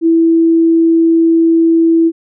sine tone, 329.6 Hz, E4, in tune, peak -6 dBFS, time 0.01-2.12 s, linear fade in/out 50 ms, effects none

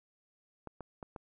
clicks, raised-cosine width 1 ms, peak -29 dBFS, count 4, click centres 0.673 / 0.807 / 1.028 / 1.162 s, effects none

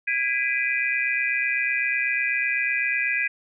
sine tone cluster, 1646 / 1995 / 2363 / 2491 Hz, G#6 / B6 / D7 / D#7, -16 / +17 / +10 / +1 cents, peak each -27 dBFS, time 0.07-3.28 s, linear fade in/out 10 ms, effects none

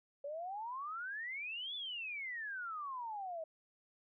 sine exponential two-way sweep, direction up then down, 554.4 to 3520 to 625 Hz, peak -40 dBFS, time 0.24-3.44 s, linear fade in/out 5 ms, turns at 1.75 s, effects none

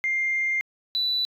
sine tone pair in turn, 2106 / 3969 Hz, C7 / B7, +11 / +8 cents, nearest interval major seventh, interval 1097 cents, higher second, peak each -21 dBFS, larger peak neither, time 0.04-0.61 / 0.95-1.25 s, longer first, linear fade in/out 0 ms, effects tanh soft clip ceiling -17 dBFS

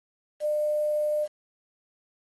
sine tone with quantisation, 601 Hz, D5, 40 cents sharp, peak -23 dBFS, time 0.4-1.28 s, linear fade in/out 50 ms, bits 8, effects AAC 32 kbps

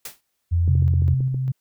white noise with exponential decay, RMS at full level -29 dBFS, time 0.05-0.21 s, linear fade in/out 5 ms, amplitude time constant 33 ms
sine tone, 85.6 Hz, F2, 34 cents flat, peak -16 dBFS, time 0.51-1.15 s, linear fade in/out 20 ms
clicks, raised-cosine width 3 ms, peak -21 dBFS, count 8, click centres 0.678 / 0.753 / 0.824 / 0.938 / 1.021 / 1.084 / 1.206 / 1.345 s
sine tone with tremolo, 130.81 Hz, C3, in tune, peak -18 dBFS, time 0.68-1.52 s, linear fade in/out 10 ms, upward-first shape square, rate 2.5 Hz, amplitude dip 30%
effects white hiss -74 dBFS RMS until 1.6 s

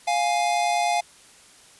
square tone pair together, 700.5 / 830.6 Hz, F5 / G#5, +5 / 0 cents, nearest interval minor third, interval 295 cents, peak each -23 / -25 dBFS, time 0.07-1.01 s, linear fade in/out 10 ms, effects white hiss -51 dBFS RMS until 1.79 s + resampled to 24000 Hz

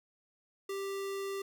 square tone, 392.9 Hz, G4, 4 cents sharp, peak -36 dBFS, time 0.69-1.42 s, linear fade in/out 5 ms, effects none

